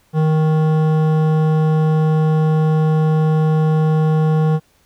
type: tone with hard clipping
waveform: triangle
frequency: 156.4 Hz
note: D#3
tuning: 9 cents sharp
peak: -14 dBFS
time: 0.13-4.6 s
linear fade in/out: 50 ms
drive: 17 dB
effects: pink hiss -57 dBFS RMS until 4.85 s